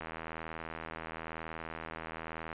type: click train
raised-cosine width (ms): 0.5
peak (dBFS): -25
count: 205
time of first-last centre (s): 0.01-2.529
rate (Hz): 81
effects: resampled to 8000 Hz